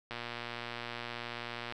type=click train; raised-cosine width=0.3 ms; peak=-23 dBFS; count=193; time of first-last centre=0.11-1.723 s; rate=119 Hz; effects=none